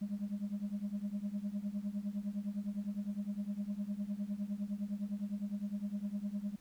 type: tone with tremolo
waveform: sine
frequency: 203.6 Hz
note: G#3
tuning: 34 cents flat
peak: -30 dBFS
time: 0.01-6.56 s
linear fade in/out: 10 ms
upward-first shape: triangle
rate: 9.8 Hz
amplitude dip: 95%
effects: tanh soft clip ceiling -32 dBFS + pink hiss -66 dBFS RMS until 6.6 s